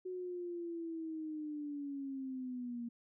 sine linear sweep, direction down, 370 to 233.8 Hz, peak -39 dBFS, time 0.05-2.89 s, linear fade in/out 10 ms, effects none

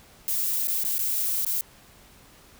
violet noise with dropouts, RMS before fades -26 dBFS, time 0.28-1.61 s, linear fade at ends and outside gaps 0 ms, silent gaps 0.672-0.682 / 0.836-0.849 / 0.982-0.991 / 1.448-1.465 s, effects pink hiss -53 dBFS RMS until 2.59 s

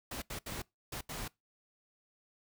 pink noise bursts at uneven times, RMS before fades -41 dBFS, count 5, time 0.11-0.22 / 0.3-0.39 / 0.46-0.62 / 0.92-1.01 / 1.09-1.28 s, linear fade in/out 5 ms, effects noise-tail reverb RT60 0.2 s tail -23 dB re dry

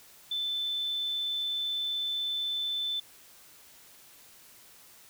sine tone, 3524 Hz, A7, 2 cents sharp, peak -29 dBFS, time 0.31-3 s, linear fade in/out 5 ms, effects white hiss -55 dBFS RMS until 5.09 s

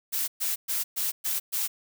blue noise bursts, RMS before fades -28 dBFS, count 6, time 0.12-1.68 s, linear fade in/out 20 ms, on 160 ms, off 120 ms, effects none

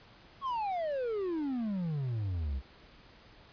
triangle exponential sweep, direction down, 1127 to 61.74 Hz, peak -29 dBFS, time 0.41-2.62 s, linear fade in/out 50 ms, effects pink hiss -57 dBFS RMS until 3.52 s + resampled to 11025 Hz

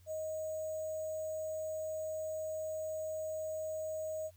sine tone with sample-and-hold, 626 Hz, D#5, 10 cents sharp, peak -36 dBFS, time 0.06-4.31 s, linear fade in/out 50 ms, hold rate 7350 Hz, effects added 89 Hz sine -59 dBFS peak until 4.36 s + white hiss -70 dBFS RMS until 4.36 s

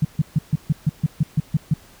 sine tone bursts, 152.5 Hz, D#3, 34 cents flat, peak -13 dBFS, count 11, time 0.02-1.739 s, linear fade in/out 5 ms, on 29 ms, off 140 ms, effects pink hiss -49 dBFS RMS until 2 s

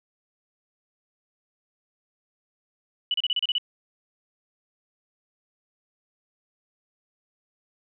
sine tone bursts, 2960 Hz, F#7, in tune, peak -21 dBFS, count 8, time 3.11-3.582 s, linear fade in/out 2 ms, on 31 ms, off 32 ms, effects none

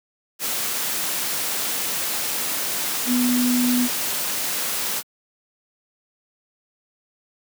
sine tone in noise, 246.9 Hz, B3, in tune, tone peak -17 dBFS, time 3.06-3.89 s, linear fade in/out 50 ms, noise white, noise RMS -25 dBFS, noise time 0.39-5.03 s, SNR +5 dB, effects high-pass 150 Hz 12 dB/octave

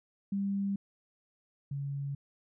sine tone pair in turn, 198.2 / 140.15 Hz, G3 / C#3, +19 / +19 cents, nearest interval tritone, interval 600 cents, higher first, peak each -29 / -33 dBFS, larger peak first, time 0.32-0.76 / 1.71-2.15 s, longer neither, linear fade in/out 5 ms, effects none

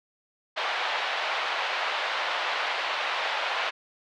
pink band-pass noise, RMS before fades -29 dBFS, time 0.56-3.71 s, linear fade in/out 20 ms, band 650 to 3700 Hz, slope 24 dB/octave, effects none

